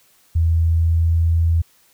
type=tone with pitch glide; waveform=sine; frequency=82.4 to 82.93 Hz; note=E2 to E2; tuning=0 to +11 cents; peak=-13 dBFS; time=0.35-1.62 s; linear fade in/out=10 ms; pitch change=+11 cents; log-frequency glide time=0.69-1.15 s; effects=white hiss -56 dBFS RMS until 1.93 s